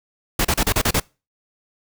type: noise bursts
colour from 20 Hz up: pink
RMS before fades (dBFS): -18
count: 7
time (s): 0.39-1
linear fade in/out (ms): 5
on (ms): 58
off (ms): 34
effects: noise-tail reverb RT60 0.3 s tail -25 dB re dry